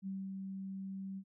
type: tone with ADSR envelope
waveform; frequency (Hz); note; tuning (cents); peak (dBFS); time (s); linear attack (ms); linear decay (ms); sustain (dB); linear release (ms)
sine; 192.8; G3; -28; -37; 0.02-1.24; 48; 230; -3; 65
effects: none